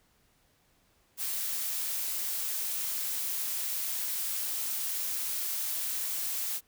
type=noise; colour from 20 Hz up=blue; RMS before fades=-33 dBFS; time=1.17-6.61 s; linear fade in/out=50 ms; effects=pink hiss -68 dBFS RMS until 6.67 s